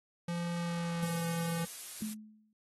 square tone with pitch glide, 171.9 to 167.88 Hz, F3 to E3, -27 to +32 cents, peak -34 dBFS, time 0.28-1.65 s, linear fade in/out 5 ms, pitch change -41 cents, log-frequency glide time 0.55-1.25 s
blue noise, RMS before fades -43 dBFS, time 1.02-2.14 s, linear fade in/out 10 ms
sine tone with exponential decay, 214.8 Hz, A3, 41 cents flat, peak -32 dBFS, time 2.02-2.53 s, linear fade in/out 2 ms, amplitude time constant 110 ms
effects AAC 32 kbps

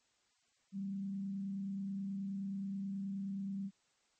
sine tone with frequency modulation, 196 Hz, G3, in tune, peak -37 dBFS, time 0.72-3.71 s, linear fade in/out 50 ms, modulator 29.4 Hz, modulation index 0.27, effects white hiss -75 dBFS RMS until 4.19 s + MP3 32 kbps

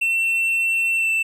triangle tone with pitch glide, 2698 to 2665 Hz, E7 to E7, +40 to +18 cents, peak -16 dBFS, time 0.01-1.23 s, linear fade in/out 10 ms, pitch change -22 cents, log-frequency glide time 0.96-1.09 s, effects none

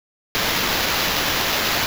violet noise with sample-and-hold, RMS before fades -21 dBFS, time 0.35-1.86 s, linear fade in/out 0 ms, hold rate 8820 Hz, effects none

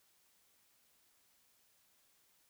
silence, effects white hiss -72 dBFS RMS until 2.49 s

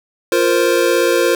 square chord, F suspended fourth, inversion none, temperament equal, 349.2 / 466.2 / 523.3 Hz, F4 / Bb4 / C5, 0 / 0 / 0 cents, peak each -17 dBFS, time 0.32-1.35 s, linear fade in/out 2 ms, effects none

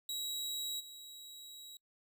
sawtooth tone with level steps, 3862 Hz, B7, 39 cents flat, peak -34 / -46 dBFS, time 0.09-1.77 s, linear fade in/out 2 ms, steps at 0.79 s, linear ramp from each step 20 ms, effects noise-tail reverb RT60 0.1 s tail -26 dB re dry

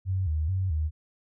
sine tone with vibrato, 85.5 Hz, F2, 36 cents flat, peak -24 dBFS, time 0.05-0.91 s, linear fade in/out 50 ms, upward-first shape square, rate 2.3 Hz, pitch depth 170 cents each way, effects none

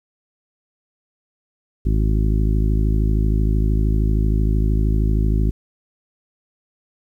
harmonic tone, 53 Hz, G#1, 36 cents sharp, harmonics 1 / 2 / 3 / 4 / 5 / 6 / 7, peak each -16 / -22 / -26 / -28 / -30 / -32 / -33 dBFS, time 1.85-5.51 s, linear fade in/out 10 ms, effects 9-bit

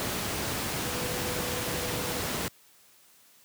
sine tone in noise, 493.9 Hz, B4, in tune, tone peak -38 dBFS, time 0.85-2.2 s, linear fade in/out 0 ms, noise pink, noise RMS -31 dBFS, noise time 0-2.48 s, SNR -10 dB, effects white hiss -59 dBFS RMS until 3.44 s + high-pass 80 Hz 12 dB/octave

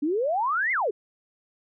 sine exponential two-way sweep, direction up then down, 277.2 to 2176 to 370.1 Hz, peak -22 dBFS, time 0.02-0.91 s, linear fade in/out 10 ms, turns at 0.72 s, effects none

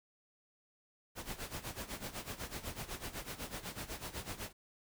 pink noise with tremolo, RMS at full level -41 dBFS, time 1.15-4.53 s, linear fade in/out 50 ms, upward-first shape sine, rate 8 Hz, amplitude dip 80%, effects none

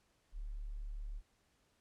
sine tone, 36.39 Hz, D1, 15 cents flat, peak -40 dBFS, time 0.32-1.22 s, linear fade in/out 50 ms, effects pink hiss -75 dBFS RMS until 1.8 s + low-pass 10000 Hz 12 dB/octave

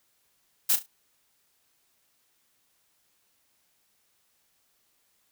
blue noise with echo, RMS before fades -22 dBFS, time 0.69-0.76 s, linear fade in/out 10 ms, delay 35 ms, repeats 3, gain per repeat -11 dB, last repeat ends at 0.865 s, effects white hiss -70 dBFS RMS until 5.31 s

